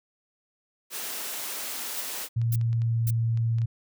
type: high-pass noise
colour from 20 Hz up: white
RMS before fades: -34 dBFS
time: 0.9-2.29 s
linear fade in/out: 50 ms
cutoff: 260 Hz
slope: 12 dB/octave
type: noise bursts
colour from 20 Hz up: violet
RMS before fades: -33 dBFS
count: 3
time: 1.97-3.107 s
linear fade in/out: 5 ms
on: 39 ms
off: 510 ms
type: clicks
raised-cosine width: 0.2 ms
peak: -31 dBFS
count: 8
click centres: 2.216 / 2.416 / 2.613 / 2.73 / 2.819 / 3.374 / 3.585 / 3.618 s
type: tone with pitch glide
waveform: sine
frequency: 115.8 to 114.73 Hz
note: A#2 to A#2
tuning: -11 to -27 cents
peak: -22 dBFS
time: 2.36-3.66 s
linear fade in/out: 10 ms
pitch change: -16 cents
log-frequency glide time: 2.56-3.13 s
effects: none